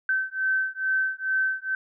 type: beating tone pair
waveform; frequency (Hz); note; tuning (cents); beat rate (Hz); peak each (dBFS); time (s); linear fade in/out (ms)
sine; 1539 / 1541.3; G6 / G6; -32 / -30; 2.3; -26; 0.09-1.75; 2
effects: none